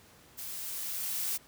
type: noise with level ramp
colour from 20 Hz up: blue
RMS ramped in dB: -41 to -32 dBFS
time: 0.37-1.38 s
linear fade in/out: 20 ms
effects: pink hiss -58 dBFS RMS until 1.47 s + high-pass 60 Hz 12 dB/octave